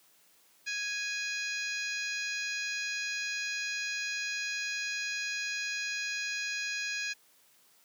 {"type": "harmonic tone with a mistuned harmonic", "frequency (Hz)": 830, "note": "G#5", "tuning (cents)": -1, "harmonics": [2, 3, 4, 5, 6, 7, 8], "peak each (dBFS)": [-37, -36, -47, -42, -43, -49, -43], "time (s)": [0.66, 7.14], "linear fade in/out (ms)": 20, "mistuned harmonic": 5, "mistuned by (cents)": -23, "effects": ["white hiss -64 dBFS RMS until 7.84 s", "high-pass 150 Hz 12 dB/octave"]}